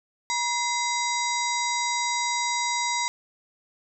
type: harmonic tone with a mistuned harmonic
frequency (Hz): 960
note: B5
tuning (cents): -49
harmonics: 1 / 2 / 4 / 5 / 6 / 7 / 8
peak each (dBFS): -27 / -30 / -33 / -34 / -35 / -35 / -36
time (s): 0.3-3.08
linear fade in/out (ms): 0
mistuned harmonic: 2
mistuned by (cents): +120
effects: none